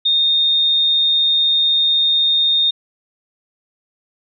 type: tone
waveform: sine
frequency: 3672 Hz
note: A#7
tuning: 27 cents flat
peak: -12 dBFS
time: 0.05-2.71 s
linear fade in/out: 10 ms
effects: none